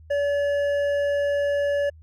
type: tone with hard clipping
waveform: sine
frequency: 572 Hz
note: D5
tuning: 46 cents flat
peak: -22 dBFS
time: 0.1-1.9 s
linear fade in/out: 10 ms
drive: 7 dB
effects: added 79 Hz sine -45 dBFS peak until 2.02 s + Opus 48 kbps